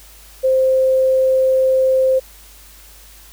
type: tone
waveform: sine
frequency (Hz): 523.3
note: C5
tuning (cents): 0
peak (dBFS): -11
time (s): 0.43-2.2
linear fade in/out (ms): 20
effects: added 50 Hz sine -44 dBFS peak until 3.32 s + white hiss -44 dBFS RMS until 3.32 s